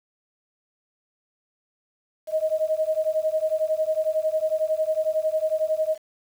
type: beating tone pair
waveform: sine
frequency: 622.3 / 633.3 Hz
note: D#5 / D#5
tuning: 0 / +30 cents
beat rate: 11 Hz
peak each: -24 dBFS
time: 2.27-5.98 s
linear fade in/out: 50 ms
effects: 8-bit